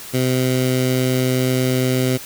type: tone with notch filter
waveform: 15% pulse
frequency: 128.3 Hz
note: C3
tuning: 34 cents flat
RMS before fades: -18 dBFS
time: 0.13-2.18 s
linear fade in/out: 20 ms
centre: 1100 Hz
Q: 1.2
effects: white hiss -35 dBFS RMS until 2.25 s